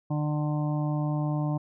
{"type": "harmonic tone", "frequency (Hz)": 149.8, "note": "D3", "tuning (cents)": 35, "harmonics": [1, 2, 4, 5, 6, 7], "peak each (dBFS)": [-26, -32, -38, -40, -42, -43], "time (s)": [0.1, 1.58], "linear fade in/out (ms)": 10, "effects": []}